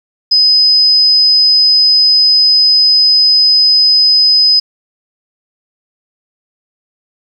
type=tone; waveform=sine; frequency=5030 Hz; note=D#8; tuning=18 cents sharp; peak=-5 dBFS; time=0.31-4.6 s; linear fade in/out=10 ms; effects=7-bit